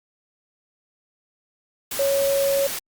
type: tone in noise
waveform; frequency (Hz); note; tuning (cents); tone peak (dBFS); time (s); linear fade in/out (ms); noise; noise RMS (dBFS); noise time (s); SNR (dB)
sine; 554.4; C#5; 0; -18; 1.99-2.67; 5; white; -29; 1.91-2.79; +8
effects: Opus 48 kbps